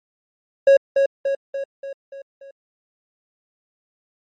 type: tone with echo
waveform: triangle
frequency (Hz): 550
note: C#5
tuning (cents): -14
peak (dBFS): -6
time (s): 0.67-0.77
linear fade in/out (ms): 5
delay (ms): 290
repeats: 6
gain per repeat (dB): -5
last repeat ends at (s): 2.51
effects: MP3 32 kbps